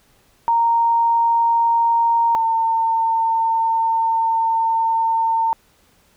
sine tone pair in turn, 928 / 905.2 Hz, A#5 / A5, -8 / +49 cents, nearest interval unison, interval 43 cents, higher first, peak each -13 / -15 dBFS, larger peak first, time 0.48-2.35 / 2.35-5.53 s, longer second, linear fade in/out 0 ms, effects pink hiss -57 dBFS RMS until 6.16 s

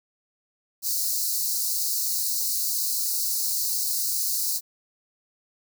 white high-pass noise, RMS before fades -26 dBFS, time 0.82-4.61 s, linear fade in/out 50 ms, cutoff 4100 Hz, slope 96 dB/octave, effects none

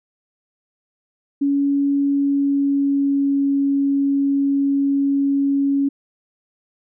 sine tone with pitch glide, 281 to 278.3 Hz, C#4 to C#4, +24 to +7 cents, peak -15 dBFS, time 1.41-5.89 s, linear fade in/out 10 ms, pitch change -17 cents, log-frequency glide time 2-3.46 s, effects none

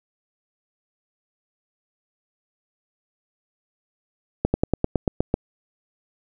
slowing click train, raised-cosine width 2 ms, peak -5 dBFS, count 9, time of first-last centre 4.45-5.341 s, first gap 90 ms, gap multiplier 1.06, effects none

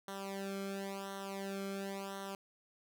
sawtooth tone with flanger, 196 Hz, G3, in tune, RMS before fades -42 dBFS, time 0.08-2.35 s, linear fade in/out 2 ms, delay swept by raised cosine 0.41 to 1.09 ms, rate 0.95 Hz, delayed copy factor -0.95, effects none

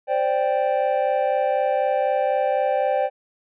triangle chord, C suspended second, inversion none, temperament equal, 523.3 / 587.3 / 784 Hz, C5 / D5 / G5, 0 / 0 / 0 cents, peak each -21 dBFS, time 0.07-3.1 s, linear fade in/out 50 ms, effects resampled to 8000 Hz

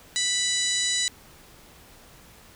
harmonic tone, 987.8 Hz, B5, in tune, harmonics 2 / 3 / 4 / 5 / 6 / 7 / 8 / 9, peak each -31 / -36 / -26 / -36 / -34 / -29 / -34 / -35 dBFS, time 0.16-1.08 s, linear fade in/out 0 ms, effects pink hiss -51 dBFS RMS until 2.55 s

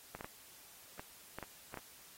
clicks, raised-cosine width 0.5 ms, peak -29 dBFS, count 8, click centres 0.15 / 0.209 / 0.245 / 0.995 / 1.386 / 1.427 / 1.742 / 1.773 s, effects white hiss -58 dBFS RMS until 2.17 s + AAC 48 kbps

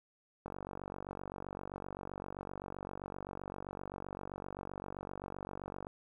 click train, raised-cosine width 1 ms, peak -28 dBFS, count 259, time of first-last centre 0.46-5.869 s, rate 47.7 Hz, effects 11-bit

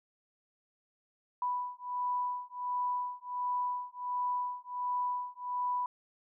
sine beating tone pair, 987.8 / 989.2 Hz, B5 / B5, 0 / +3 cents, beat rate 1.4 Hz, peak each -35 / -35 dBFS, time 1.42-5.86 s, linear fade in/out 2 ms, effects none

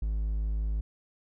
triangle tone, 52.9 Hz, G#1, 33 cents sharp, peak -25 dBFS, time 0.02-0.81 s, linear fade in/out 5 ms, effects none

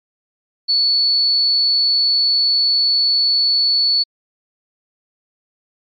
sine tone, 4435 Hz, C#8, in tune, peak -12 dBFS, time 0.68-4.04 s, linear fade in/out 20 ms, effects MP3 32 kbps

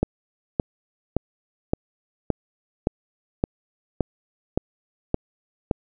click train, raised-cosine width 2 ms, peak -6 dBFS, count 11, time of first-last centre 0.03-5.712 s, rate 1.76 Hz, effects none

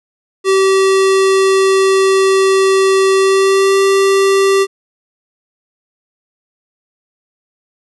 square tone with pitch glide, 385.1 to 390.5 Hz, G4 to G4, -31 to -7 cents, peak -9 dBFS, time 0.44-4.67 s, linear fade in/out 50 ms, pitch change +24 cents, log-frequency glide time 3.13-3.81 s, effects resampled to 24000 Hz

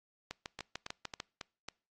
two click trains, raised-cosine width 0.2 ms, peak -22 / -24 dBFS, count 7 / 5, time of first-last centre 0.31-1.202 / 0.59-1.686 s, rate 6.73 / 3.65 Hz, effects noise-tail reverb RT60 0.4 s tail -26 dB re dry + AAC 32 kbps

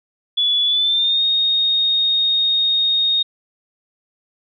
sine tone with pitch glide, 3426 to 3715 Hz, A7 to A#7, -47 to -7 cents, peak -14 dBFS, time 0.37-3.23 s, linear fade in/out 10 ms, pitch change +140 cents, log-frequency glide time 0.65-1.23 s, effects none

